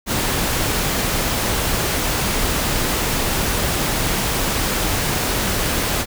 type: noise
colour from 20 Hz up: pink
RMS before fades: -20 dBFS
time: 0.06-6.06 s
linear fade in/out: 50 ms
effects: none